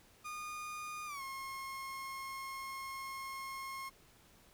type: tone with pitch glide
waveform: 30% pulse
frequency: 1222 to 1076.2 Hz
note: D#6 to C6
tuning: -32 to +48 cents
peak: -39 dBFS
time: 0.24-3.9 s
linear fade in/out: 20 ms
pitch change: -220 cents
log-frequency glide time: 1.06-1.22 s
effects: pink hiss -64 dBFS RMS until 4.53 s